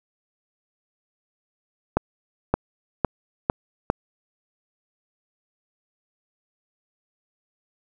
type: accelerating click train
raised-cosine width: 1 ms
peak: -4 dBFS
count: 5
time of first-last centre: 1.97-3.901 s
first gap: 570 ms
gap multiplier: 0.89
effects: none